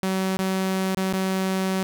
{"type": "tone with dropouts", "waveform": "sawtooth", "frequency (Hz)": 189.5, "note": "F#3", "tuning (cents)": 42, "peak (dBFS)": -18, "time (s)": [0.03, 1.83], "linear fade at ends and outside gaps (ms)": 0, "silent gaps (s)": [[0.37, 0.391], [0.947, 0.972], [1.127, 1.136]], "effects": []}